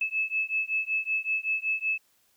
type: beating tone pair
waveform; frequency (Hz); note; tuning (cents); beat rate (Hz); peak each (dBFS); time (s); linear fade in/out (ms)
sine; 2602 / 2607.3; E7 / E7; -23 / -20; 5.3; -29; 0.01-1.98; 5
effects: white hiss -67 dBFS RMS until 2.36 s